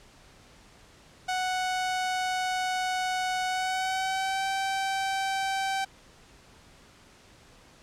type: tone with pitch glide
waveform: sawtooth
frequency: 740 to 774.6 Hz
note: F#5 to G5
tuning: 0 to -21 cents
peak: -23 dBFS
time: 1.28-5.85 s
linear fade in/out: 10 ms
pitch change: +79 cents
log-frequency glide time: 3.47-4.46 s
effects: pink hiss -55 dBFS RMS until 7.82 s + low-pass 8000 Hz 12 dB/octave

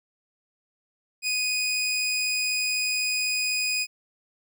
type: tone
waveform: 20% pulse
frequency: 2489 Hz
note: D#7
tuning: in tune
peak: -19 dBFS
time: 1.22-3.87 s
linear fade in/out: 50 ms
effects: none

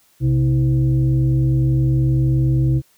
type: tone with frequency modulation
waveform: sine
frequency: 130.81 Hz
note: C3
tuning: in tune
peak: -13 dBFS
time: 0.2-2.82 s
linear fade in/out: 50 ms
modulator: 192 Hz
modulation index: 0.62
effects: white hiss -57 dBFS RMS until 2.97 s

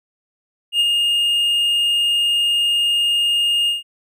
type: tone with ADSR envelope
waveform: triangle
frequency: 2836 Hz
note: F7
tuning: 26 cents sharp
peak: -10 dBFS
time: 0.72-3.83 s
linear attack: 80 ms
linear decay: 30 ms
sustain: -3 dB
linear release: 150 ms
effects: none

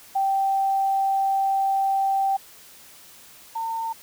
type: tone pair in turn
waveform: sine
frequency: 780 / 906.6 Hz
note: G5 / A#5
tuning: -9 / -48 cents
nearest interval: minor third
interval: 261 cents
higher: second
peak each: -19 / -25 dBFS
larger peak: first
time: 0.15-2.37 / 3.55-3.93 s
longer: first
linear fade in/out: 10 ms
effects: white hiss -48 dBFS RMS until 4.02 s

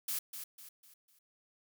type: noise with echo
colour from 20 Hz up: blue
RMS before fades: -36 dBFS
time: 0.08-0.19 s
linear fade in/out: 5 ms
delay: 250 ms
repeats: 4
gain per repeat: -8 dB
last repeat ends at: 1.19 s
effects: none

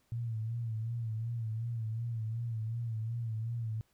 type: tone with vibrato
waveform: sine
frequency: 113.9 Hz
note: A#2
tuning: 40 cents flat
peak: -33 dBFS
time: 0.12-3.81 s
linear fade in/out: 0 ms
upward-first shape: sine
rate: 2.7 Hz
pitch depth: 68 cents each way
effects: pink hiss -73 dBFS RMS until 3.93 s

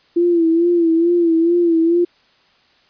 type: tone with vibrato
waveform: sine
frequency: 337.4 Hz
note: E4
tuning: 40 cents sharp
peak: -11 dBFS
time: 0.16-2.05 s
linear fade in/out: 10 ms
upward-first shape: sine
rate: 2.3 Hz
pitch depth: 62 cents each way
effects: white hiss -55 dBFS RMS until 2.89 s + resampled to 11025 Hz

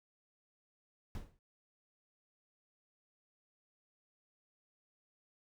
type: noise with exponential decay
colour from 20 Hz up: brown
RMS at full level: -38 dBFS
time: 1.15-1.39 s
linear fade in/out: 1 ms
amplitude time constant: 51 ms
effects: none

